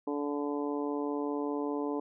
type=harmonic tone; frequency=145 Hz; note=D3; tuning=22 cents flat; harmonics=2 / 3 / 4 / 5 / 6 / 7; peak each=-33 / -35 / -42 / -45 / -42 / -43 dBFS; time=0.07-2 s; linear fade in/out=5 ms; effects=none

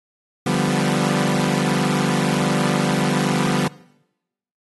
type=chord; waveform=sawtooth; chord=G dominant seventh; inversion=second; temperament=equal; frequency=146.83 / 174.61 / 196 / 246.9 Hz; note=D3 / F3 / G3 / B3; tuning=0 / 0 / 0 / 0 cents; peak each=-19 dBFS; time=0.46-3.68 s; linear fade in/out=5 ms; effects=noise-tail reverb RT60 0.9 s tail -22 dB re dry + AAC 32 kbps

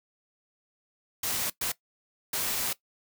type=noise bursts at uneven times; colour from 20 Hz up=white; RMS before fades=-30 dBFS; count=3; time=1.23-1.5 / 1.61-1.72 / 2.33-2.73 s; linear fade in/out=5 ms; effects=noise-tail reverb RT60 0.1 s tail -18 dB re dry

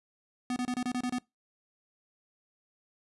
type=tone bursts; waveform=square; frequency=248.5 Hz; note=B3; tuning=11 cents sharp; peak=-30 dBFS; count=8; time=0.5-1.185 s; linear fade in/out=2 ms; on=62 ms; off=27 ms; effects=noise-tail reverb RT60 0.2 s tail -23 dB re dry + resampled to 24000 Hz

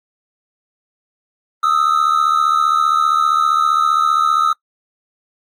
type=tone pair together; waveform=triangle; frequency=1243.3 / 1318.5 Hz; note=D#6 / E6; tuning=-2 / 0 cents; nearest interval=minor second; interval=102 cents; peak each=-13 dBFS; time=1.63-4.53 s; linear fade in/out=5 ms; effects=noise-tail reverb RT60 0.1 s tail -25 dB re dry + AAC 64 kbps

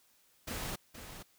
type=noise with echo; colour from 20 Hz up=pink; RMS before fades=-39 dBFS; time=0.47-0.76 s; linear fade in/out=10 ms; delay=470 ms; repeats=1; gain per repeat=-9 dB; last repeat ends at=1.23 s; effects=white hiss -68 dBFS RMS until 1.38 s

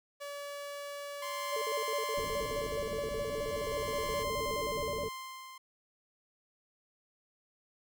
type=tone; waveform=sawtooth; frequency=572 Hz; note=D5; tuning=46 cents flat; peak=-36 dBFS; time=0.2-4.24 s; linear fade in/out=20 ms
type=tone with tremolo; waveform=sawtooth; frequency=1046.5 Hz; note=C6; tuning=in tune; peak=-31 dBFS; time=1.22-5.58 s; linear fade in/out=5 ms; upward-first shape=sine; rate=0.39 Hz; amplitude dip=80%
type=tone with vibrato; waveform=sine; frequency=506 Hz; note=B4; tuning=42 cents sharp; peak=-35 dBFS; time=1.51-5.09 s; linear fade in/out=20 ms; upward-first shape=square; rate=9.5 Hz; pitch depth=230 cents each way
type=low-pass noise; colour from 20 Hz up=pink; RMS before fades=-44 dBFS; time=2.17-5.09 s; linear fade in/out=5 ms; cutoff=620 Hz; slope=96 dB/octave
effects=none

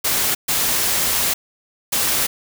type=noise bursts at uneven times; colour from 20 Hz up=white; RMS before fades=-19 dBFS; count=3; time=0.04-0.35 / 0.48-1.34 / 1.92-2.27 s; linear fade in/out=10 ms; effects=none

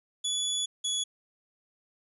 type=tone pair in turn; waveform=25% pulse; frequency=3420 / 3390 Hz; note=A7 / G#7; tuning=-50 / +35 cents; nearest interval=unison; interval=15 cents; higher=first; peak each=-24 dBFS; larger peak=neither; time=0.24-0.66 / 0.84-1.04 s; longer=first; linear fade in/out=10 ms; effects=resampled to 32000 Hz

